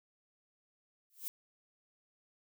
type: noise with exponential growth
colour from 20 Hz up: violet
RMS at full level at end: -36 dBFS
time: 1.1-1.28 s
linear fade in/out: 0 ms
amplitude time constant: 38 ms
effects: none